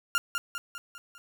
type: tone with echo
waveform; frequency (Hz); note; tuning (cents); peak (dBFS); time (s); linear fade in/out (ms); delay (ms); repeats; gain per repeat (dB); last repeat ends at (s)
30% pulse; 1400; F6; +4; -20; 0.15-0.18; 0; 200; 5; -5; 1.18
effects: none